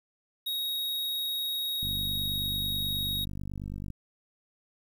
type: tone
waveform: square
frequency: 3774 Hz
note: A#7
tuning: 21 cents sharp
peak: -30 dBFS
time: 0.46-3.25 s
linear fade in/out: 10 ms
type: click train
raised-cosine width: 5 ms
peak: -26 dBFS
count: 103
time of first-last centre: 1.83-3.903 s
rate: 49.2 Hz
effects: 10-bit